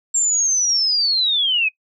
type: linear sweep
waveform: sine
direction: down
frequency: 7459 to 2489 Hz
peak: -15 dBFS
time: 0.14-1.69 s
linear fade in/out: 10 ms
effects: noise-tail reverb RT60 0.1 s tail -22 dB re dry